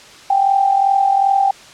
sine tone with amplitude modulation, 786 Hz, G5, 4 cents sharp, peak -8 dBFS, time 0.3-1.51 s, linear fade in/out 5 ms, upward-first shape sine, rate 42.6 Hz, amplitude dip 65%, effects white hiss -40 dBFS RMS until 1.73 s + low-pass 6000 Hz 12 dB/octave

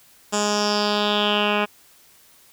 10% pulse tone with low-pass filter sweep, 207.7 Hz, G#3, in tune, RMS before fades -21 dBFS, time 0.32-1.66 s, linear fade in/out 20 ms, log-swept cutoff 7300 to 2300 Hz, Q 4.4, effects white hiss -53 dBFS RMS until 2.52 s

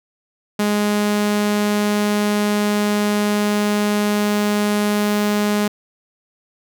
sawtooth tone, 207.7 Hz, G#3, in tune, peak -12 dBFS, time 0.59-5.68 s, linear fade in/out 5 ms, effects none

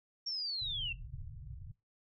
sine linear sweep, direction down, 5570 to 2637 Hz, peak -35 dBFS, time 0.26-0.93 s, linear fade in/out 10 ms
pink low-pass noise, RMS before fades -46 dBFS, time 0.61-1.72 s, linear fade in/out 5 ms, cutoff 150 Hz, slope 96 dB/octave
effects noise-tail reverb RT60 0.2 s tail -19 dB re dry

